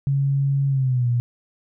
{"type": "tone with pitch glide", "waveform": "sine", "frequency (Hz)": [138.59, 120.65], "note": ["C#3", "B2"], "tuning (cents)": [0, -40], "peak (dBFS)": -17, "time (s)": [0.07, 1.2], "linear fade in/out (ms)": 0, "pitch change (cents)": -240, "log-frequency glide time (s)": [0.68, 1.08], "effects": []}